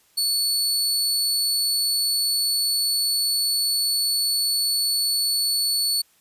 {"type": "tone", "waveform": "sawtooth", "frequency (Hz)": 4435, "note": "C#8", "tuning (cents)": 0, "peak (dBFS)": -17, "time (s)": [0.17, 6.02], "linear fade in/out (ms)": 10, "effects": ["white hiss -60 dBFS RMS until 6.2 s", "resampled to 32000 Hz"]}